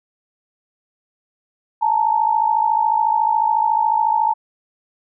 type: tone pair together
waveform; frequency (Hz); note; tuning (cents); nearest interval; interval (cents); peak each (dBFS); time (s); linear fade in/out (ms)
sine; 863 / 917; A5 / A#5; -34 / -29; minor second; 105; -17; 1.81-4.34; 20
effects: none